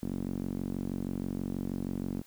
sawtooth tone with band-pass filter, 46.26 Hz, F#1, in tune, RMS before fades -35 dBFS, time 0.02-2.22 s, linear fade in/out 10 ms, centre 240 Hz, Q 2.6, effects white hiss -60 dBFS RMS until 2.26 s

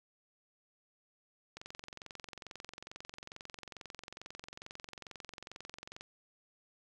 click train, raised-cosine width 0.2 ms, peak -28 dBFS, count 100, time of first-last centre 1.57-6.009 s, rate 22.3 Hz, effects 11-bit

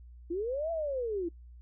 sine linear two-way sweep, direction up then down, 324.1 to 677 to 324.1 Hz, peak -30 dBFS, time 0.3-1.29 s, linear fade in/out 10 ms, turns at 0.71 s, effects noise-tail reverb RT60 0.1 s tail -21 dB re dry + added 60 Hz sine -48 dBFS peak until 1.61 s

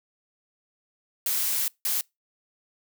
blue noise bursts at uneven times, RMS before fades -26 dBFS, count 2, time 1.26-1.68 / 1.85-2.01 s, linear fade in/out 2 ms, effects noise-tail reverb RT60 0.2 s tail -25 dB re dry

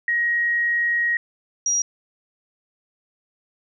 sine tone pair in turn, 1889 / 5736 Hz, A#6 / F8, +22 / +45 cents, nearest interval octave + perfect fifth, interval 1923 cents, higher second, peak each -18 / -18 dBFS, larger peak neither, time 0.08-1.17 / 1.66-1.82 s, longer first, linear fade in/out 2 ms, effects none

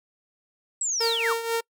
sine linear sweep, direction down, 7920 to 983 Hz, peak -24 dBFS, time 0.81-1.33 s, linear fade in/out 2 ms
sawtooth tone with tremolo, 459.4 Hz, A#4, 25 cents flat, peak -18 dBFS, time 1-1.61 s, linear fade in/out 10 ms, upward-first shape triangle, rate 4.1 Hz, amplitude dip 70%
effects noise-tail reverb RT60 0.1 s tail -26 dB re dry

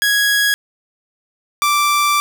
sawtooth tone pair in turn, 1661.2 / 1171.9 Hz, G#6 / D6, 0 / -4 cents, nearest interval tritone, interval 604 cents, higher first, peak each -9 dBFS, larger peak neither, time 0.02-0.54 / 1.62-2.2 s, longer second, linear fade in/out 0 ms, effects none

